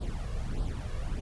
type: noise with flanger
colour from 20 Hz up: brown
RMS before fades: -33 dBFS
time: 0-1.21 s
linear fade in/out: 20 ms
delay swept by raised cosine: 0.22 to 1.82 ms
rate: 1.6 Hz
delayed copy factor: +0.7
effects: resampled to 24000 Hz